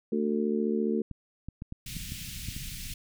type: harmonic tone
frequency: 74.7 Hz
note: D2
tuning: 30 cents sharp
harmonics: 3 / 4 / 5 / 6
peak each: -28 / -35 / -31 / -32 dBFS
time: 0.12-1.02 s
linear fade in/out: 5 ms
type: clicks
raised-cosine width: 5 ms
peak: -25 dBFS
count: 8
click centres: 1.113 / 1.486 / 1.621 / 1.724 / 1.967 / 2.121 / 2.486 / 2.565 s
type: band-stop noise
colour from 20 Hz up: pink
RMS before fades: -39 dBFS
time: 1.86-2.94 s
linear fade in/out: 5 ms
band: 190 to 2300 Hz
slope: 24 dB/octave
effects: none